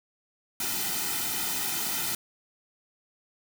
white noise with comb filter, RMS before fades -30 dBFS, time 0.6-2.15 s, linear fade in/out 2 ms, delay 1.8 ms, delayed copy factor -0.85, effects none

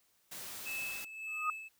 white noise, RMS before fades -45 dBFS, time 0.31-1.05 s, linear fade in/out 10 ms
triangle tone with tremolo, 2611 Hz, E7, 17 cents flat, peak -35 dBFS, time 0.65-1.69 s, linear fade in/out 20 ms, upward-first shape sine, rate 1.7 Hz, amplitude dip 65%
sine tone with exponential growth, 1244.5 Hz, D#6, in tune, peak -27 dBFS, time 1.27-1.5 s, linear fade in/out 2 ms, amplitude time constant 50 ms
effects white hiss -72 dBFS RMS until 1.79 s

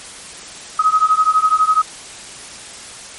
sine beating tone pair, 1261 / 1273 Hz, D#6 / D#6, +23 / +39 cents, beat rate 12 Hz, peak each -14 dBFS, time 0.79-1.82 s, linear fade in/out 5 ms, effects white hiss -34 dBFS RMS until 3.18 s + MP3 48 kbps

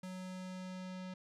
square tone with low-pass filter sweep, 185 Hz, F#3, in tune, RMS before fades -45 dBFS, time 0.03-1.14 s, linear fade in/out 5 ms, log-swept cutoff 9800 to 4700 Hz, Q 1, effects none

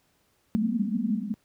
pink band-pass noise, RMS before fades -27 dBFS, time 0.55-1.34 s, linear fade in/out 0 ms, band 200 to 240 Hz, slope 96 dB/octave, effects pink hiss -68 dBFS RMS until 1.44 s + high-pass 60 Hz 12 dB/octave

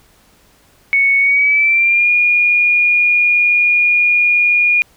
sine tone with pitch glide, 2218 to 2433 Hz, C#7 to D#7, 0 to -39 cents, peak -9 dBFS, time 0.93-4.82 s, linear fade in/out 0 ms, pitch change +161 cents, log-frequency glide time 1.19-2.1 s, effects pink hiss -51 dBFS RMS until 4.96 s

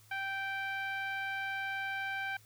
10% pulse tone with low-pass filter, 781 Hz, G5, 7 cents flat, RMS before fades -37 dBFS, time 0.11-2.37 s, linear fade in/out 5 ms, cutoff 1900 Hz, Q 1.9, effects added 107 Hz sine -61 dBFS peak until 2.45 s + white hiss -63 dBFS RMS until 2.45 s

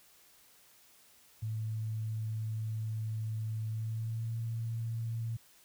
sine tone with pitch glide, 110 to 114.34 Hz, A2 to A#2, 0 to -33 cents, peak -33 dBFS, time 1.42-5.37 s, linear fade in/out 10 ms, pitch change +67 cents, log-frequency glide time 3.69-4.33 s, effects white hiss -62 dBFS RMS until 5.64 s

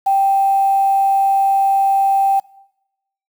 sine tone with quantisation, 784 Hz, G5, in tune, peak -11 dBFS, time 0.06-2.4 s, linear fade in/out 10 ms, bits 6, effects noise-tail reverb RT60 0.9 s tail -23 dB re dry

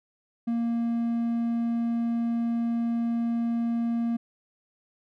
triangle tone, 233.1 Hz, A#3, in tune, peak -22 dBFS, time 0.47-4.17 s, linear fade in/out 10 ms, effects none

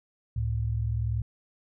sine tone pair together, 69.3 / 110.01 Hz, C#2 / A2, 0 / 0 cents, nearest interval minor sixth, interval 800 cents, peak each -30 / -27 dBFS, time 0.36-1.22 s, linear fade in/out 5 ms, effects none

